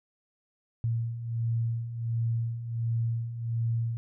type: beating tone pair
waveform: sine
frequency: 114.5 / 115.9 Hz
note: A#2 / A#2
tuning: -31 / -10 cents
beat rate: 1.4 Hz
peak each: -34 / -28 dBFS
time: 0.84-3.97 s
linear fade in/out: 0 ms
effects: none